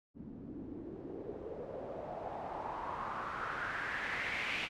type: noise with low-pass filter sweep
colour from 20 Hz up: white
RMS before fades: -41 dBFS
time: 0.14-4.69 s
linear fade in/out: 50 ms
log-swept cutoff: 230 to 2600 Hz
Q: 3.8
effects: none